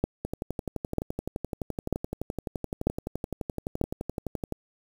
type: two click trains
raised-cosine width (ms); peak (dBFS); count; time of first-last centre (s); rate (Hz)
2; -10 / -17; 5 / 51; 0.04-3.814 / 0.25-4.524; 1.06 / 11.7
effects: 7-bit